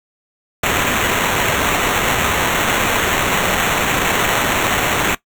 white noise with sample-and-hold, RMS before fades -17 dBFS, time 0.63-5.15 s, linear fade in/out 5 ms, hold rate 4900 Hz, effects noise-tail reverb RT60 0.1 s tail -18 dB re dry

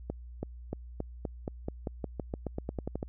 accelerating click train, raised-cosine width 2 ms, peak -20 dBFS, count 18, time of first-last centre 0.1-3.029 s, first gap 330 ms, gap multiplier 0.91, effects added 60 Hz sine -43 dBFS peak until 3.08 s

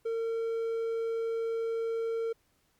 triangle tone, 455.6 Hz, A#4, 40 cents flat, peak -27 dBFS, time 0.05-2.33 s, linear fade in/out 10 ms, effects pink hiss -71 dBFS RMS until 2.79 s + MP3 96 kbps

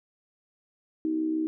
sine tone with amplitude modulation, 315.9 Hz, D#4, 26 cents sharp, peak -22 dBFS, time 1.05-1.47 s, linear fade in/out 0 ms, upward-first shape sine, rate 66.7 Hz, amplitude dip 60%, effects none

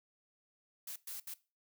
blue noise bursts at uneven times, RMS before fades -44 dBFS, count 3, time 0.87-0.96 / 1.07-1.2 / 1.27-1.34 s, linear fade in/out 5 ms, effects noise-tail reverb RT60 0.3 s tail -19 dB re dry

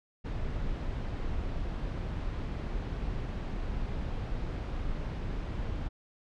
brown noise, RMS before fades -34 dBFS, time 0.24-5.89 s, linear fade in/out 20 ms, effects low-pass 4000 Hz 12 dB/octave

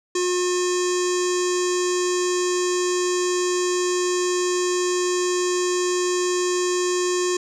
square tone with low-pass filter, 359.4 Hz, F4, 50 cents sharp, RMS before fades -22 dBFS, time 0.15-7.37 s, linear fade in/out 5 ms, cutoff 6900 Hz, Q 5, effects none

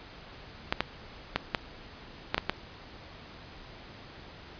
clicks, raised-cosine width 0.3 ms, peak -9 dBFS, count 7, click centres 0.725 / 0.806 / 1.36 / 1.548 / 2.345 / 2.38 / 2.496 s, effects pink hiss -48 dBFS RMS until 4.59 s + resampled to 11025 Hz

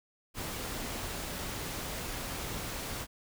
pink noise, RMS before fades -38 dBFS, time 0.34-3.07 s, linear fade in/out 50 ms, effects none

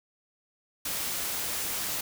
white noise, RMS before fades -32 dBFS, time 0.85-2.01 s, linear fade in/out 5 ms, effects none

